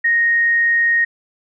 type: tone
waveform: sine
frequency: 1864.7 Hz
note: A#6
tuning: in tune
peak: -12 dBFS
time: 0.04-1.05 s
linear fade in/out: 10 ms
effects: none